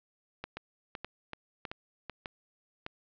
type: two click trains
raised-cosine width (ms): 0.3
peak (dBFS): -22 / -21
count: 5 / 5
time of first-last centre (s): 0.57-2.097 / 0.44-2.864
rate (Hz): 2.62 / 1.65
effects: low-pass 4000 Hz 12 dB/octave